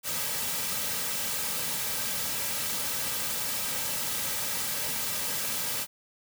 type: noise with comb filter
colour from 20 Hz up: white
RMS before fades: -31 dBFS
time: 0.03-5.87 s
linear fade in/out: 50 ms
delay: 2.8 ms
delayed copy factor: -0.6
effects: none